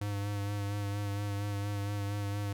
square tone with vibrato, 101.6 Hz, G#2, 38 cents flat, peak -33 dBFS, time 0.01-2.53 s, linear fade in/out 5 ms, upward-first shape sine, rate 4.3 Hz, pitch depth 24 cents each way, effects none

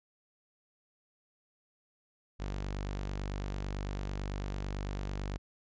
sawtooth tone, 49 Hz, G1, in tune, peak -31 dBFS, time 2.39-5.38 s, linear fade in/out 20 ms, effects resampled to 16000 Hz

